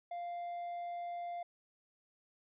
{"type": "tone", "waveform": "triangle", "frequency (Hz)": 697, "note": "F5", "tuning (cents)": -4, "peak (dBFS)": -37, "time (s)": [0.11, 1.43], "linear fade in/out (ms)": 5, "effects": ["resampled to 8000 Hz"]}